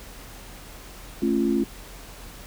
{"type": "chord", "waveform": "sine", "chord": "A augmented", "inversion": "none", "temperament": "just", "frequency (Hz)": [220, 275, 343.8], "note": ["A3", "C#4", "E#4"], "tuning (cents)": [0, -14, -27], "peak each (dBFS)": -24, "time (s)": [1.22, 1.64], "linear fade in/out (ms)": 5, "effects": ["added 42 Hz sine -44 dBFS peak until 2.46 s", "pink hiss -44 dBFS RMS until 2.46 s"]}